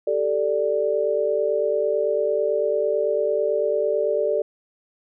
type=chord; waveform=sine; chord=G suspended second; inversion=none; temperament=just; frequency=392 / 441 / 588 Hz; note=G4 / A4 / D5; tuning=0 / +4 / +2 cents; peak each=-26 / -23 / -22 dBFS; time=0.07-4.42 s; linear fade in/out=5 ms; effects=none